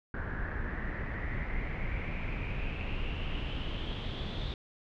brown noise with low-pass filter sweep, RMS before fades -35 dBFS, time 0.14-4.54 s, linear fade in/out 2 ms, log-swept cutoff 1600 to 3600 Hz, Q 7.3, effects none

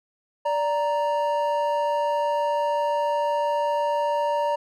triangle tone pair together, 584.5 / 932.3 Hz, D5 / A#5, -8 / 0 cents, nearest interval minor sixth, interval 808 cents, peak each -22 dBFS, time 0.45-4.56 s, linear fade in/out 10 ms, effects none

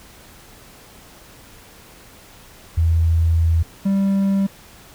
sine / triangle tone pair in turn, 82.41 / 196.01 Hz, E2 / G3, 0 / 0 cents, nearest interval octave + minor third, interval 1500 cents, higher second, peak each -13 dBFS, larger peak neither, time 2.77-3.63 / 3.85-4.47 s, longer first, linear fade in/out 10 ms, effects pink hiss -45 dBFS RMS until 4.94 s

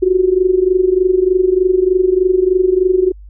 sine tone with amplitude modulation, 370 Hz, F#4, in tune, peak -6 dBFS, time 0.02-3.12 s, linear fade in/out 10 ms, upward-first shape sine, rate 23.3 Hz, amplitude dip 80%, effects added 50 Hz sine -33 dBFS peak until 3.29 s

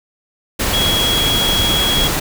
sine tone in noise, 3322 Hz, G#7, in tune, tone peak -15 dBFS, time 0.73-2.08 s, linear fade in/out 10 ms, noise pink, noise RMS -18 dBFS, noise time 0.59-2.2 s, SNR 0 dB, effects none

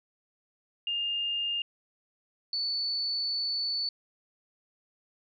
sine tone pair in turn, 2817 / 4472 Hz, F7 / C#8, +14 / +14 cents, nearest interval minor sixth, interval 800 cents, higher second, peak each -28 dBFS, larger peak neither, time 0.87-1.62 / 2.53-3.89 s, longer second, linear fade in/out 2 ms, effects none

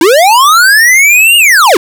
square linear two-way sweep, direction up then down, 299.5 to 2874 to 299.5 Hz, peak -3 dBFS, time 0.01-1.77 s, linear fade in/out 2 ms, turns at 1.37 s, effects none

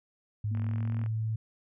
sine tone with pitch glide, 105.3 to 110.47 Hz, G#2 to A2, +24 to +7 cents, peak -28 dBFS, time 0.44-1.36 s, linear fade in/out 5 ms, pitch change +83 cents, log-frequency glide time 0.62-0.9 s
sine tone, 231.8 Hz, A#3, 10 cents flat, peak -38 dBFS, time 0.51-1.04 s, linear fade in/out 5 ms
click train, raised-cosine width 0.5 ms, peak -32 dBFS, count 23, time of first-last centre 0.55-1.062 s, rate 43 Hz
effects none

